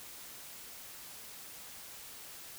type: silence
effects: white hiss -49 dBFS RMS until 2.58 s

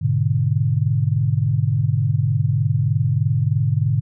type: chord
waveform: sine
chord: G# diminished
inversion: none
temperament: equal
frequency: 103.83 / 123.47 / 146.83 Hz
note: G#2 / B2 / D3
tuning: 0 / 0 / 0 cents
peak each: -20 dBFS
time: 0.01-4.01 s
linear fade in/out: 20 ms
effects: none

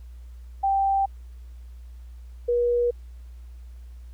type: tone pair in turn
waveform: sine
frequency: 784 / 481.2 Hz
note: G5 / B4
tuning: 0 / -45 cents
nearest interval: minor sixth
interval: 845 cents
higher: first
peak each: -19 dBFS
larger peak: neither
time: 0.63-1.06 / 2.48-2.91 s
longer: neither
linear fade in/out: 10 ms
effects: added 60 Hz sine -39 dBFS peak until 4.13 s + pink hiss -64 dBFS RMS until 4.13 s

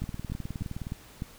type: two click trains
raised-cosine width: 5 ms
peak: -23 / -20 dBFS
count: 17 / 5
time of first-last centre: 0.04-0.869 / 0.02-1.221 s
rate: 19.3 / 3.33 Hz
effects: pink hiss -52 dBFS RMS until 1.38 s

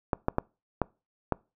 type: clicks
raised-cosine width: 1 ms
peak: -10 dBFS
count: 5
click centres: 0.132 / 0.284 / 0.384 / 0.817 / 1.323 s
effects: noise-tail reverb RT60 0.3 s tail -25 dB re dry

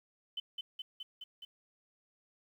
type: tone with echo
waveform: sine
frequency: 3045 Hz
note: F#7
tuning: 49 cents sharp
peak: -35 dBFS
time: 0.37-0.4 s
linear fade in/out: 5 ms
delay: 210 ms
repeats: 5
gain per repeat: -2 dB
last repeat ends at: 1.45 s
effects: 11-bit

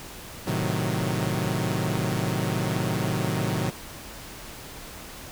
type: chord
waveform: sawtooth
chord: A diminished seventh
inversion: none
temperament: equal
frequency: 110 / 130.81 / 155.56 / 185 Hz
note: A2 / C3 / Eb3 / Gb3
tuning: 0 / 0 / 0 / 0 cents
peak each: -26 dBFS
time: 0.46-3.71 s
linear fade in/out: 20 ms
effects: pink hiss -41 dBFS RMS until 5.31 s

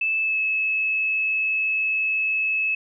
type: tone with pitch glide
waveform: sine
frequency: 2627 to 2594 Hz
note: E7 to E7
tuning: -7 to -28 cents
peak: -20 dBFS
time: 0.01-2.75 s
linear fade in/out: 5 ms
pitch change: -21 cents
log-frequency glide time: 0.2-0.39 s
effects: none

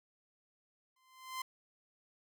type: tone with exponential growth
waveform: sawtooth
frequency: 1037 Hz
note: C6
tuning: 16 cents flat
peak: -32 dBFS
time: 0.96-1.42 s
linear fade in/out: 5 ms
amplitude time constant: 100 ms
effects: none

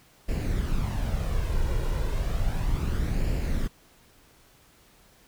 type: noise with flanger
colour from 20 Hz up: brown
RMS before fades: -26 dBFS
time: 0.28-3.68 s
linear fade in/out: 10 ms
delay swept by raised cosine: 0.41 to 2.11 ms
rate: 0.33 Hz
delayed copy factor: +0.5
effects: pink hiss -58 dBFS RMS until 5.27 s

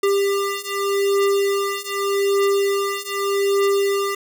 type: beating tone pair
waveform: square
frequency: 397.3 / 398.13 Hz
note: G4 / G4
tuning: +23 / +27 cents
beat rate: 0.83 Hz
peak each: -22 / -21 dBFS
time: 0.03-4.15 s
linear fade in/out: 5 ms
effects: none

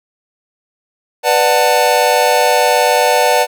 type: chord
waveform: square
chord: B minor seventh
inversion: none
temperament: just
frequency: 493.9 / 592.7 / 740.8 / 889 Hz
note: B4 / D5 / F#5 / A5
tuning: 0 / +16 / +2 / +18 cents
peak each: -16 dBFS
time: 1.23-3.47 s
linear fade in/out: 50 ms
effects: none

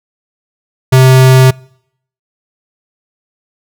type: tone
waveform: square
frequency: 130.3 Hz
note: C3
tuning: 7 cents flat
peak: -3 dBFS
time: 0.92-1.51 s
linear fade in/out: 10 ms
effects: noise-tail reverb RT60 0.7 s tail -26 dB re dry

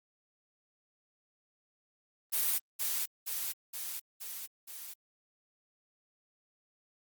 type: noise with echo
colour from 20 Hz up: blue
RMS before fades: -30 dBFS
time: 2.32-2.59 s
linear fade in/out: 20 ms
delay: 470 ms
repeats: 5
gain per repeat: -3 dB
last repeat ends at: 4.94 s
effects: Opus 32 kbps

